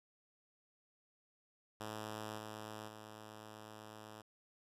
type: tone with level steps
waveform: 5% pulse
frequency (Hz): 108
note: A2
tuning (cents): -32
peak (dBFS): -32 / -35 / -40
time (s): 1.8-4.22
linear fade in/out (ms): 10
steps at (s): 2.37 / 2.87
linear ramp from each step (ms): 20
effects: resampled to 32000 Hz